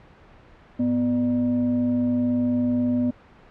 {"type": "tone with frequency modulation", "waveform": "sine", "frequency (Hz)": 247, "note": "B3", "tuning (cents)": 0, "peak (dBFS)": -19, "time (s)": [0.79, 3.11], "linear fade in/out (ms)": 10, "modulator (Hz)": 350, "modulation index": 0.41, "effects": ["pink hiss -50 dBFS RMS until 3.5 s", "low-pass 2000 Hz 12 dB/octave"]}